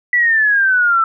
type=exponential sweep; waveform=sine; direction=down; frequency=1975.5 to 1318.5 Hz; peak=-10 dBFS; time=0.13-1.04 s; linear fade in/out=2 ms; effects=none

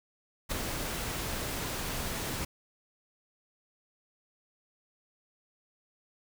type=noise with ADSR envelope; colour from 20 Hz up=pink; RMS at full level=-30 dBFS; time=0.49-2.45 s; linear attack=29 ms; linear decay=3 ms; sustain=-5 dB; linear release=7 ms; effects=none

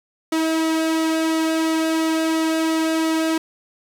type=tone with flanger; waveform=sawtooth; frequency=321.3 Hz; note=E4; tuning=44 cents flat; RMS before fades=-20 dBFS; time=0.32-3.38 s; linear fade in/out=5 ms; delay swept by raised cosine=1.2 to 2.2 ms; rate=2.9 Hz; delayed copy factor=-0.5; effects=low-pass 12000 Hz 12 dB/octave + 7-bit

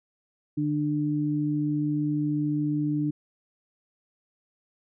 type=tone pair together; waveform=sine; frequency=149.1 / 297.6 Hz; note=D3 / D4; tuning=+27 / +23 cents; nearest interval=octave; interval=1196 cents; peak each=-28 / -25 dBFS; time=0.57-3.11 s; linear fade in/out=10 ms; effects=none

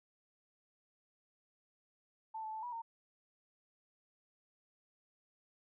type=tone with pitch steps; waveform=sine; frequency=884 / 871 / 877 / 971 / 917 Hz; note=A5 / A5 / A5 / B5 / A#5; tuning=+8 / -18 / -6 / -30 / -29 cents; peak=-40 dBFS; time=2.34-2.82 s; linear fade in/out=10 ms; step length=96 ms; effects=none

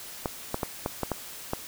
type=clicks; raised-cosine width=1 ms; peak=-13 dBFS; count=7; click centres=0.258 / 0.544 / 0.632 / 0.861 / 1.033 / 1.117 / 1.534 s; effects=white hiss -42 dBFS RMS until 1.67 s

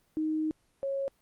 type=tone pair in turn; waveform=sine; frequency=311.9 / 548.4 Hz; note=D#4 / C#5; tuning=+4 / -19 cents; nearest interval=minor seventh; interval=977 cents; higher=second; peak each=-27 / -29 dBFS; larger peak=first; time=0.17-0.51 / 0.83-1.08 s; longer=first; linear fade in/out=0 ms; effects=pink hiss -70 dBFS RMS until 1.21 s + Opus 24 kbps

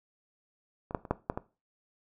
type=clicks; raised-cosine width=1 ms; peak=-25 / -14 / -28 / -12 / -14 / -19 dBFS; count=6; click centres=0.909 / 0.948 / 1.052 / 1.11 / 1.299 / 1.375 s; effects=noise-tail reverb RT60 0.3 s tail -17 dB re dry

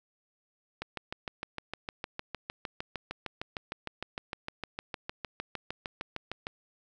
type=click train; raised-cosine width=0.3 ms; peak=-19 dBFS; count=38; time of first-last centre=0.82-6.469 s; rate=6.55 Hz; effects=none

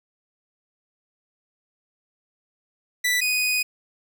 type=tone pair in turn; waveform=sawtooth; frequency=1975.5 / 2489 Hz; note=B6 / D#7; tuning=0 / 0 cents; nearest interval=major third; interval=400 cents; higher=second; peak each=-16 / -17 dBFS; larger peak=first; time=3.04-3.21 / 3.21-3.63 s; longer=second; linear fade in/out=10 ms; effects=none

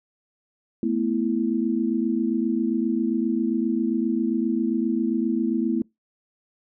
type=chord; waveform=sine; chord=A suspended second; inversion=none; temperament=just; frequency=220 / 247.5 / 330 Hz; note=A3 / B3 / E4; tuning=0 / +4 / +2 cents; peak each=-25 dBFS; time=0.83-5.82 s; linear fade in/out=2 ms; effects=noise-tail reverb RT60 0.2 s tail -26 dB re dry

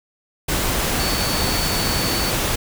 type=tone in noise; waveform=sine; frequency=4473 Hz; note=C#8; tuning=15 cents sharp; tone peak=-26 dBFS; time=0.99-2.31 s; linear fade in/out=10 ms; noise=pink; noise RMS=-21 dBFS; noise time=0.48-2.56 s; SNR=-8 dB; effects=none

